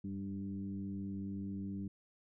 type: tone with frequency modulation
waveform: sine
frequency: 195.6 Hz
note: G3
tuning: 4 cents flat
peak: -38 dBFS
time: 0.04-1.88 s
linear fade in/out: 5 ms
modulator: 99 Hz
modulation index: 0.9
effects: none